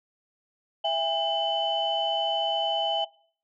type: tone cluster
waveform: sine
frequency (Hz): 660 / 811 / 3023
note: E5 / G#5 / F#7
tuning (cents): +2 / -41 / +36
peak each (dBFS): -27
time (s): 0.84-3.05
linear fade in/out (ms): 10
effects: noise-tail reverb RT60 0.5 s tail -21 dB re dry + tanh soft clip ceiling -15 dBFS